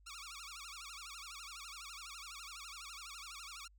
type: tone with vibrato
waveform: 10% pulse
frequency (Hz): 1245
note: D#6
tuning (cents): +1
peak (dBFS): -39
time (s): 0.06-3.68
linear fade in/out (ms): 10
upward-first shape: sine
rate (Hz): 12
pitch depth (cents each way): 210
effects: added 50 Hz sine -62 dBFS peak until 3.78 s